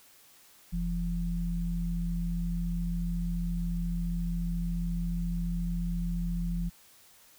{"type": "tone pair together", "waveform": "sine", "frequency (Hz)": [42.88, 171.5], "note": ["F1", "F3"], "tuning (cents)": [-31, -31], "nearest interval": "2 octaves", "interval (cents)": 2400, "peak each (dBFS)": [-31, -31], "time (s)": [0.72, 6.7], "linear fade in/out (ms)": 20, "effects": ["white hiss -58 dBFS RMS until 7.38 s"]}